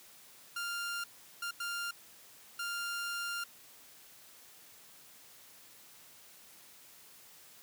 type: tone bursts at uneven times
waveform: sawtooth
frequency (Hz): 1396.9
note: F6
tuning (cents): 0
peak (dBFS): -32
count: 4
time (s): 0.56-1.04 / 1.42-1.51 / 1.6-1.91 / 2.59-3.44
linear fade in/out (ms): 5
effects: white hiss -57 dBFS RMS until 7.62 s + high-pass 80 Hz 12 dB/octave